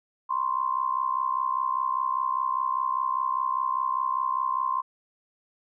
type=tone with amplitude modulation; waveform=sine; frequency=1046.5 Hz; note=C6; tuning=in tune; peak=-20 dBFS; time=0.29-4.82 s; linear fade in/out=20 ms; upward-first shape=sine; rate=65 Hz; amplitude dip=85%; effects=none